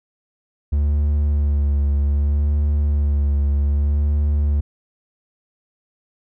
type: tone with vibrato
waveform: triangle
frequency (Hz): 72.3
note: D2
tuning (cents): -27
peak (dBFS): -13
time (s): 0.72-4.61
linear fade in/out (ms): 10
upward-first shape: sine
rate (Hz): 0.64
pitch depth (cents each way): 30
effects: none